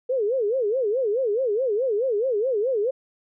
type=tone with vibrato; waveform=sine; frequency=466.6 Hz; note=A#4; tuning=2 cents sharp; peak=-20 dBFS; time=0.09-2.91 s; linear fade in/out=10 ms; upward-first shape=sine; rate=4.7 Hz; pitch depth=250 cents each way; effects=none